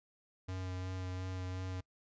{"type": "tone with vibrato", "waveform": "square", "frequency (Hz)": 92.5, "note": "F#2", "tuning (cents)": 0, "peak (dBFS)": -39, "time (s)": [0.48, 1.81], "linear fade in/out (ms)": 10, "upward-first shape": "sine", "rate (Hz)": 2.8, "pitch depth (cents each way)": 14, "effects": ["noise-tail reverb RT60 0.1 s tail -23 dB re dry", "resampled to 16000 Hz"]}